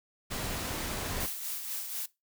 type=noise; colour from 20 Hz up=pink; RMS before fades=-35 dBFS; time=0.3-1.27 s; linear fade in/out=20 ms
type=noise with tremolo; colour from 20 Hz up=blue; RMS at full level=-35 dBFS; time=1.2-2.06 s; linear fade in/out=5 ms; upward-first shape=sine; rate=4.1 Hz; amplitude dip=45%
effects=noise-tail reverb RT60 0.2 s tail -19 dB re dry